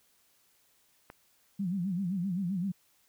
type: click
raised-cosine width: 0.5 ms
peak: -30 dBFS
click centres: 1.101 s
type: tone with vibrato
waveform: sine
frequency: 185 Hz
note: F#3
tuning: in tune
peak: -29 dBFS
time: 1.59-2.72 s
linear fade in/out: 10 ms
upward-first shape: sine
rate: 7.7 Hz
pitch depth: 150 cents each way
effects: white hiss -68 dBFS RMS until 3.08 s